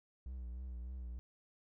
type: tone with vibrato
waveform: triangle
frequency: 61.9 Hz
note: B1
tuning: 5 cents sharp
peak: -40 dBFS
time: 0.26-1.19 s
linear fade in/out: 0 ms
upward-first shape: triangle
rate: 3.3 Hz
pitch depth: 83 cents each way
effects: none